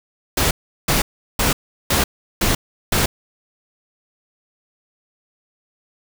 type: noise bursts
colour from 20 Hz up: pink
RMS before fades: -17 dBFS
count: 6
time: 0.37-3.06 s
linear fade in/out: 5 ms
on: 140 ms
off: 370 ms
effects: none